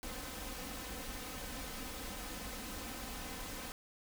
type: noise with comb filter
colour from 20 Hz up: pink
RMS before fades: -44 dBFS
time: 0.03-3.72 s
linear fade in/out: 0 ms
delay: 3.9 ms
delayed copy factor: +0.65
effects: none